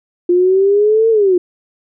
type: exponential two-way sweep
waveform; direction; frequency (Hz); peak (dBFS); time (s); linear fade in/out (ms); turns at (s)
sine; up then down; 349.2 to 456.7 to 349.2; -8; 0.29-1.38; 5; 1.1
effects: none